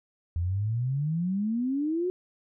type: exponential sweep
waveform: sine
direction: up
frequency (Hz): 82.41 to 372.3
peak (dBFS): -25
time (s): 0.36-2.1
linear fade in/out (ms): 0
effects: none